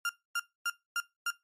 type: tone bursts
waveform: 35% pulse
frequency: 1396.9 Hz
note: F6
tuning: in tune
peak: -27 dBFS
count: 5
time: 0.05-1.305 s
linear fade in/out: 2 ms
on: 43 ms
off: 260 ms
effects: noise-tail reverb RT60 0.2 s tail -19 dB re dry + MP3 64 kbps